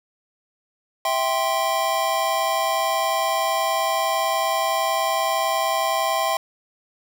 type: chord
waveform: square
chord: C major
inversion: first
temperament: just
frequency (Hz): 654.1 / 784.9 / 1046.5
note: E5 / G5 / C6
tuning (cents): -14 / +2 / 0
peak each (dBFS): -25 / -25 / -25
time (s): 1.05-6.37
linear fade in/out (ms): 2
effects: none